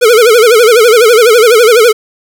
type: tone with vibrato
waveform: square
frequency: 458.9 Hz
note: A#4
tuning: 27 cents flat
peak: -3 dBFS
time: 0.01-1.93 s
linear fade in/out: 20 ms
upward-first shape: sine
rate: 12 Hz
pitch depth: 140 cents each way
effects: none